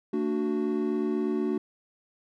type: chord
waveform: triangle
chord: D major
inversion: second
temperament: equal with one note detuned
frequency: 225.3 / 293.7 / 370 Hz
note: A3 / D4 / F#4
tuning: +41 / 0 / 0 cents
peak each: -28 / -28 / -27 dBFS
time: 0.13-1.58 s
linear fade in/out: 5 ms
effects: none